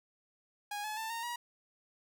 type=tone with pitch steps; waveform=sawtooth; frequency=824 / 855.5 / 888.3 / 922.2 / 957.5 Hz; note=G#5 / A5 / A5 / A#5 / A#5; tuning=-14 / -49 / +16 / -19 / +46 cents; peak=-33 dBFS; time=0.71-1.36 s; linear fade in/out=5 ms; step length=130 ms; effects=none